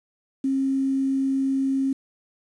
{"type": "tone with quantisation", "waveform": "sine", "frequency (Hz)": 269.2, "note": "C4", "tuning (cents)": 49, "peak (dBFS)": -20, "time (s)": [0.44, 1.93], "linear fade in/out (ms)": 5, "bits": 8, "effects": ["resampled to 24000 Hz"]}